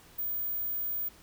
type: tone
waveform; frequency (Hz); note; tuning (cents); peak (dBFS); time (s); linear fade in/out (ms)
sine; 15060; A#9; +16; -30; 0.18-1.09; 10
effects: pink hiss -56 dBFS RMS until 1.22 s